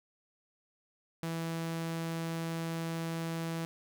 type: tone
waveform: sawtooth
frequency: 164.81 Hz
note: E3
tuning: in tune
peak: -30 dBFS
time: 1.23-3.65 s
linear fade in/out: 0 ms
effects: none